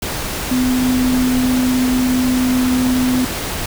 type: tone in noise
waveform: sine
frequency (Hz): 253.4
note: B3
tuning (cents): +45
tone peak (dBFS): -13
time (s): 0.51-3.25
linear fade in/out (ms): 5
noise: pink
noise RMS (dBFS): -23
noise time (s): 0.02-3.66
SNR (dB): +7
effects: none